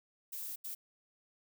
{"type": "noise bursts at uneven times", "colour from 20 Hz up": "violet", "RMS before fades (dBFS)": -42, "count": 2, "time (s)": [[0.32, 0.56], [0.64, 0.75]], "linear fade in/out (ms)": 10, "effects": []}